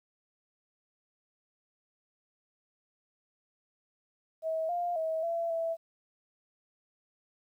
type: tone with pitch steps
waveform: sine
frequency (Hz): 643 / 701 / 642 / 673 / 660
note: E5 / F5 / E5 / E5 / E5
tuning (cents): -43 / +6 / -46 / +36 / +2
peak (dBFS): -29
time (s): 4.42-5.77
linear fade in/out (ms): 50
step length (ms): 270
effects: 11-bit